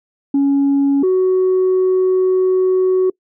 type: tone pair in turn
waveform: sine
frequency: 278.8 / 372.2 Hz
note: C#4 / F#4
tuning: +10 / +10 cents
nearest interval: perfect fourth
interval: 500 cents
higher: second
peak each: -9 dBFS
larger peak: neither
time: 0.34-1.03 / 1.03-3.1 s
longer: second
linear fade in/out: 5 ms
effects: noise-tail reverb RT60 0.1 s tail -25 dB re dry + tanh soft clip ceiling -9 dBFS